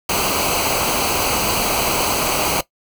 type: noise with comb filter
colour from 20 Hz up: pink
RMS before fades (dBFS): -19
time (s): 0.09-2.61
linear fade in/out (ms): 5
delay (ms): 0.56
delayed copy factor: -0.7
effects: noise-tail reverb RT60 0.1 s tail -17 dB re dry